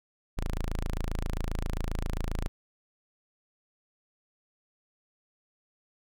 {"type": "tone", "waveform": "sawtooth", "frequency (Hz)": 27.5, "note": "A0", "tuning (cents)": 0, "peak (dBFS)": -25, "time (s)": [0.37, 2.48], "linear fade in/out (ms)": 0, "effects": []}